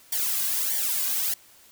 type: noise with flanger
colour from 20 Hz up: blue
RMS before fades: -26 dBFS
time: 0.12-1.34 s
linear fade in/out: 5 ms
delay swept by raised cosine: 0.76 to 2.26 ms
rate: 1.6 Hz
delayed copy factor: -0.95
effects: white hiss -54 dBFS RMS until 1.71 s